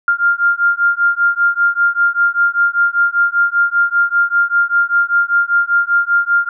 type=beating tone pair; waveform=sine; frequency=1396.9 / 1402 Hz; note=F6 / F6; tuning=0 / +6 cents; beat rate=5.1 Hz; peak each=-14 dBFS; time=0.08-6.49 s; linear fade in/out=2 ms; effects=none